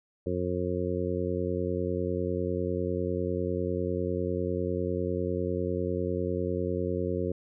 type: harmonic tone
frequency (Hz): 90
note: F#2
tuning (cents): -47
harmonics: 1 / 2 / 3 / 4 / 5 / 6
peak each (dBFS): -34 / -35 / -36 / -33 / -33 / -36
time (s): 0.26-7.32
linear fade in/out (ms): 5
effects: none